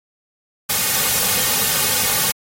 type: noise with comb filter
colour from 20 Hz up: white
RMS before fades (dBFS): -18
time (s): 0.69-2.32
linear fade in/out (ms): 10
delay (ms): 3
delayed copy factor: -0.7
effects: AAC 48 kbps